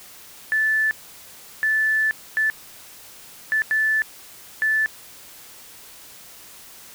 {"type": "tone bursts at uneven times", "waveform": "sine", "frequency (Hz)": 1750, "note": "A6", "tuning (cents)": -10, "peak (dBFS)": -17, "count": 6, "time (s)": [[0.52, 0.91], [1.63, 2.11], [2.37, 2.5], [3.52, 3.62], [3.71, 4.02], [4.62, 4.86]], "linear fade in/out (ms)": 0, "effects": ["white hiss -44 dBFS RMS until 6.94 s"]}